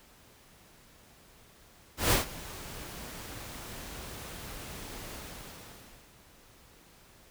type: noise with ADSR envelope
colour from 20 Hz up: pink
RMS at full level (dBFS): -23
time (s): 1.97-6.14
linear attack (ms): 150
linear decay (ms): 130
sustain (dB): -20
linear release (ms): 1000
effects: pink hiss -58 dBFS RMS until 7.3 s